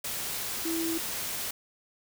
sine tone in noise, 329.6 Hz, E4, in tune, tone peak -29 dBFS, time 0.65-0.98 s, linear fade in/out 5 ms, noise white, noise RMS -34 dBFS, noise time 0.04-1.51 s, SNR +2 dB, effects none

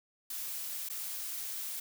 blue noise with dropouts, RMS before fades -39 dBFS, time 0.3-1.8 s, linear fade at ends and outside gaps 5 ms, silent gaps 0.889-0.898 s, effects none

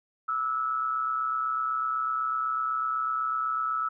sine tone with amplitude modulation, 1304 Hz, E6, 19 cents flat, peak -23 dBFS, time 0.28-3.89 s, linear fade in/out 10 ms, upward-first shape sine, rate 128 Hz, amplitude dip 60%, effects none

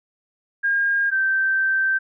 sine tone pair in turn, 1617 / 1558.1 Hz, G#6 / G6, -47 / -11 cents, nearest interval minor second, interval 64 cents, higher first, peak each -17 dBFS, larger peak neither, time 0.63-1.11 / 1.11-1.99 s, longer second, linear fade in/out 20 ms, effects none

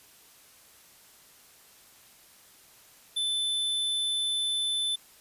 square tone, 3520 Hz, A7, in tune, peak -27 dBFS, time 3.16-4.96 s, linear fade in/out 10 ms, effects white hiss -56 dBFS RMS until 5.2 s + resampled to 32000 Hz

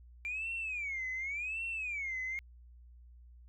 sine tone with vibrato, 2349 Hz, D7, in tune, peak -34 dBFS, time 0.25-2.39 s, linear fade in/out 0 ms, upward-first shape sine, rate 0.89 Hz, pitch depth 250 cents each way, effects tanh soft clip ceiling -31 dBFS + added 60 Hz sine -53 dBFS peak until 3.48 s

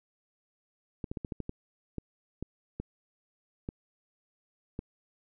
clicks, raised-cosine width 3 ms, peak -22 dBFS, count 12, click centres 1.042 / 1.115 / 1.172 / 1.248 / 1.322 / 1.403 / 1.494 / 1.983 / 2.426 / 2.8 / 3.689 / 4.791 s, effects none

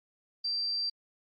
sine tone, 4699 Hz, D8, in tune, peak -29 dBFS, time 0.44-0.9 s, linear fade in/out 10 ms, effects Opus 48 kbps

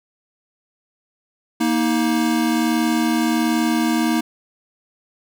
square tone pair together, 234.4 / 315.8 Hz, A#3 / D#4, +10 / +26 cents, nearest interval perfect fourth, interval 516 cents, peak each -20 dBFS, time 1.6-4.21 s, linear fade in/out 10 ms, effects none

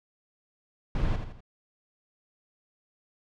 brown noise with echo, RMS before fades -26 dBFS, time 0.95-1.16 s, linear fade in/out 2 ms, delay 82 ms, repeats 3, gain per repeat -7 dB, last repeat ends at 1.406 s, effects low-pass 4000 Hz 12 dB/octave

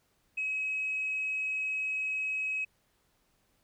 sine tone, 2553 Hz, D#7, 44 cents sharp, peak -29 dBFS, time 0.37-2.65 s, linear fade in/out 10 ms, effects tanh soft clip ceiling -25 dBFS + pink hiss -72 dBFS RMS until 3.63 s

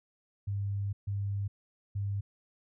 sine tone bursts at uneven times, 100.1 Hz, G2, 37 cents sharp, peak -30 dBFS, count 3, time 0.47-0.93 / 1.07-1.48 / 1.95-2.21 s, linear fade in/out 10 ms, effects none

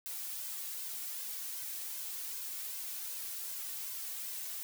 blue noise with flanger, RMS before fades -41 dBFS, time 0.06-4.63 s, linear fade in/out 0 ms, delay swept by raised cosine 1.9 to 2.76 ms, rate 2.6 Hz, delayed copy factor +0.55, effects none

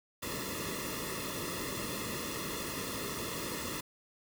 pink noise with comb filter, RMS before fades -38 dBFS, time 0.22-3.81 s, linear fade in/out 10 ms, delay 1.3 ms, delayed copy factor -1, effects none

